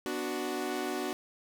sawtooth chord, B minor, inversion none, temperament equal, 246.9 / 293.7 / 370 Hz, B3 / D4 / F#4, 0 / 0 / 0 cents, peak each -35 / -33 / -31 dBFS, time 0.06-1.13 s, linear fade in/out 0 ms, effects none

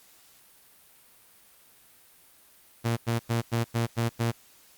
sawtooth tone bursts, 116.54 Hz, A#2, in tune, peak -20 dBFS, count 7, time 2.84-4.32 s, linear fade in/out 20 ms, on 130 ms, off 95 ms, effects white hiss -57 dBFS RMS until 4.77 s + Opus 48 kbps

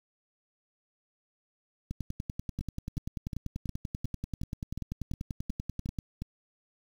two click trains, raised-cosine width 5 ms, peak -23 / -22 dBFS, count 11 / 43, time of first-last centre 2.61-6.22 / 1.91-5.988 s, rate 2.77 / 10.3 Hz, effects 8-bit

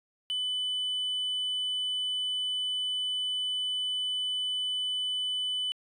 sine tone, 3000 Hz, F#7, 23 cents sharp, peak -26 dBFS, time 0.3-5.72 s, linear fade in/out 0 ms, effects tanh soft clip ceiling -27 dBFS

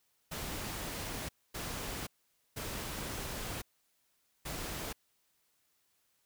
pink noise bursts at uneven times, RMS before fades -40 dBFS, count 4, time 0.31-1.29 / 1.54-2.07 / 2.56-3.62 / 4.45-4.93 s, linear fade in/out 10 ms, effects white hiss -75 dBFS RMS until 6.25 s

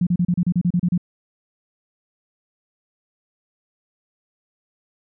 sine tone bursts, 176.3 Hz, F3, 17 cents sharp, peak -15 dBFS, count 11, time 0.01-0.978 s, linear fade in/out 5 ms, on 58 ms, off 33 ms, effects none

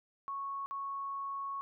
sine tone with dropouts, 1105 Hz, C#6, 6 cents flat, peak -36 dBFS, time 0.28-1.61 s, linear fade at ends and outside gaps 0 ms, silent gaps 0.66-0.71 s, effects none

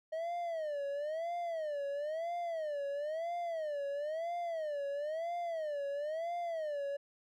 triangle tone with vibrato, 625 Hz, D#5, 8 cents sharp, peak -33 dBFS, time 0.12-6.97 s, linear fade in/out 10 ms, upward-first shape sine, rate 1 Hz, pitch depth 190 cents each way, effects none

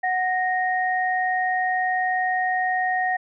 sine tone pair together, 739 / 1861.1 Hz, F#5 / A#6, -2 / -3 cents, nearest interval octave + major third, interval 1599 cents, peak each -22 / -24 dBFS, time 0.03-3.17 s, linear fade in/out 10 ms, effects none

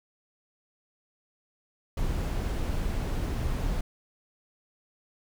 brown noise, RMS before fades -29 dBFS, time 1.97-3.81 s, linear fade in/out 5 ms, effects none

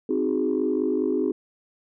sine chord, Ab dominant seventh, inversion first, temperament equal, 261.6 / 311.1 / 370 / 415.3 Hz, C4 / Eb4 / Gb4 / Ab4, 0 / 0 / 0 / 0 cents, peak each -26 dBFS, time 0.09-1.32 s, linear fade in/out 5 ms, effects tanh soft clip ceiling -13 dBFS

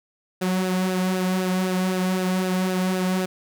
sawtooth tone with flanger, 185.1 Hz, F#3, 1 cent sharp, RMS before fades -23 dBFS, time 0.41-3.26 s, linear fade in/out 10 ms, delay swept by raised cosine 0.9 to 3.2 ms, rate 3.9 Hz, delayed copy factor -0.55, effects none

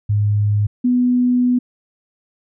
sine tone pair in turn, 103.83 / 247.5 Hz, G#2 / B3, 0 / +4 cents, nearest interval octave + minor third, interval 1504 cents, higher second, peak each -13 / -12 dBFS, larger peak second, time 0.09-0.67 / 0.84-1.59 s, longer second, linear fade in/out 10 ms, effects none

